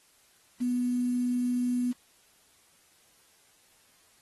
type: tone with quantisation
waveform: sine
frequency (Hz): 246.3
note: B3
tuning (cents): -5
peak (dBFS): -25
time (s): 0.6-1.93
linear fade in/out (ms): 20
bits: 8
effects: white hiss -63 dBFS RMS until 4.21 s + AAC 32 kbps